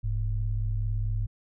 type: tone pair together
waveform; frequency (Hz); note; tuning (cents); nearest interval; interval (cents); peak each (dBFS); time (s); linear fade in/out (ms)
sine; 40.88 / 105.3; E1 / G#2; -14 / +24; octave + major third; 1638; -28; 0.03-1.27; 20
effects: none